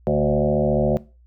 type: tone with frequency modulation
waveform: sine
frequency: 370 Hz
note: F#4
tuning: in tune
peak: -16 dBFS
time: 0.07-0.97 s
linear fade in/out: 0 ms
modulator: 74.2 Hz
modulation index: 3.8
effects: noise-tail reverb RT60 0.3 s tail -19 dB re dry + added 60 Hz sine -49 dBFS peak until 1.26 s